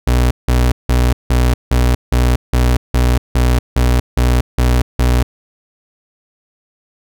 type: tone bursts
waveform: 35% pulse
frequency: 61.4 Hz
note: B1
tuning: 9 cents flat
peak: -8 dBFS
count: 13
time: 0.07-5.23 s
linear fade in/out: 5 ms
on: 240 ms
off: 170 ms
effects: none